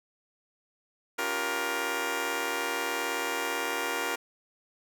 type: chord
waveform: 10% pulse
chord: G half-diminished seventh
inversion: second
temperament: just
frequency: 282.2 / 352.8 / 392 / 470.4 Hz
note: Db4 / F4 / G4 / Bb4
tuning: +31 / +18 / 0 / +16 cents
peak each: -30 / -27 / -29 / -24 dBFS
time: 1.18-4.16 s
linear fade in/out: 10 ms
effects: none